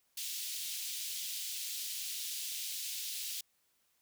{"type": "high-pass noise", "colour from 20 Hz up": "pink", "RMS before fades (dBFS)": -40, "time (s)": [0.17, 3.41], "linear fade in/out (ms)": 5, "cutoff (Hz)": 3100, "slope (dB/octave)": 24, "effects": ["white hiss -75 dBFS RMS until 4.01 s"]}